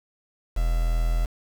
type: tone with quantisation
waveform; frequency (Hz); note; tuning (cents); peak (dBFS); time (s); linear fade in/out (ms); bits
triangle; 41.2; E1; 0; -18; 0.56-1.26; 10; 6
effects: none